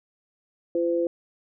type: tone pair together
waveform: sine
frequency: 341.1 / 511 Hz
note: F4 / C5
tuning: -41 / -41 cents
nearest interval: perfect fifth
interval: 700 cents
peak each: -24 dBFS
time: 0.75-1.07 s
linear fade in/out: 2 ms
effects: none